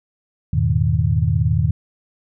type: chord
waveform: sine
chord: E major seventh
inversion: none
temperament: equal with one note detuned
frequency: 82.41 / 103.83 / 120.86 / 155.56 Hz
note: E2 / G#2 / B2 / D#3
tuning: 0 / 0 / -37 / 0 cents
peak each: -20 dBFS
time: 0.53-1.71 s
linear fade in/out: 5 ms
effects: none